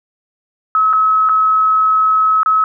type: tone with dropouts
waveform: sine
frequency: 1286 Hz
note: E6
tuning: 43 cents flat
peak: -9 dBFS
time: 0.75-2.64 s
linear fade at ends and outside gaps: 1 ms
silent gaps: 0.93-0.934 / 1.289-1.294 / 2.432-2.46 s
effects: none